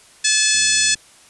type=harmonic tone; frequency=863 Hz; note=A5; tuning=34 cents flat; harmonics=2 / 3 / 4 / 5 / 6 / 7 / 8 / 9 / 10; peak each=-23 / -23 / -23 / -23 / -23 / -23 / -23 / -23 / -23 dBFS; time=0.24-0.95 s; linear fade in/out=10 ms
type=click train; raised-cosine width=3 ms; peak=-33 dBFS; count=31; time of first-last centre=0.55-0.955 s; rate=74.1 Hz
effects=white hiss -48 dBFS RMS until 1.29 s + resampled to 24000 Hz